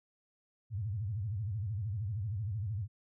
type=tone with vibrato; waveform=sine; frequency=103.83 Hz; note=G#2; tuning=in tune; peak=-33 dBFS; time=0.7-2.88 s; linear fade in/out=50 ms; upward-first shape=sine; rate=13 Hz; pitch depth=220 cents each way; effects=none